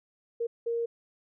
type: tone bursts at uneven times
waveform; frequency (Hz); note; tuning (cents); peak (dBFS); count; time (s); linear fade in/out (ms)
sine; 466.2; A#4; 0; -27; 2; 0.4-0.47 / 0.66-0.86; 10
effects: none